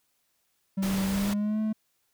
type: tone with pitch glide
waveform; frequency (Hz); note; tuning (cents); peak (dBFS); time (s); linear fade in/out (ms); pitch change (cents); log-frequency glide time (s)
triangle; 193.1 to 216.7; G3 to A3; -26 to -26; -23; 0.77-1.73; 10; +200; 1.07-1.6
type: noise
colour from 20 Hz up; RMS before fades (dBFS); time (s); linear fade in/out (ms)
pink; -35; 0.82-1.34; 10
effects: white hiss -73 dBFS RMS until 2.13 s